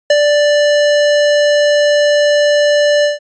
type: tone with ADSR envelope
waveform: square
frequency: 587.3 Hz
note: D5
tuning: in tune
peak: -6 dBFS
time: 0.1-3.19 s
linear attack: 4 ms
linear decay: 45 ms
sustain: -3 dB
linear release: 150 ms
effects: resampled to 16000 Hz